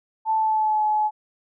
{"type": "tone with pitch glide", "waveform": "sine", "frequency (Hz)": [880, 852.5], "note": ["A5", "G#5"], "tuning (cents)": [0, 45], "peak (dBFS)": -18, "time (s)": [0.25, 1.11], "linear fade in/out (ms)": 50, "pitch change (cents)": -55, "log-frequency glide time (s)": [0.35, 0.84], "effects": []}